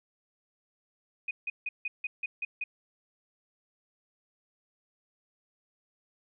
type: tone bursts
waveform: sine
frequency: 2489 Hz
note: D#7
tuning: in tune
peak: -30 dBFS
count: 8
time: 1.28-2.64 s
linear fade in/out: 5 ms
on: 30 ms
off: 160 ms
effects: none